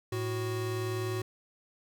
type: tone pair together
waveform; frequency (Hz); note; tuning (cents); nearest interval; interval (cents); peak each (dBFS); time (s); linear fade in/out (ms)
square; 110 / 370; A2 / F#4; 0 / 0; octave + major sixth; 2100; -34 / -35; 0.12-1.22; 5
effects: none